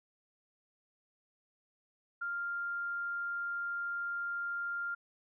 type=tone; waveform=sine; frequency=1396.9 Hz; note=F6; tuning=in tune; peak=-34 dBFS; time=2.21-4.95 s; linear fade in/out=10 ms; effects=none